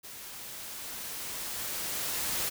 white noise with level ramp, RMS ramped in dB -45 to -31 dBFS, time 0.03-2.5 s, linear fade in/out 20 ms, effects none

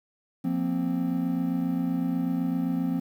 triangle chord, F suspended fourth, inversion none, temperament equal with one note detuned, 174.61 / 233.8 / 261.6 Hz, F3 / Bb3 / C4, 0 / +5 / 0 cents, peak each -27 / -30 / -25 dBFS, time 0.44-3 s, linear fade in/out 10 ms, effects 9-bit

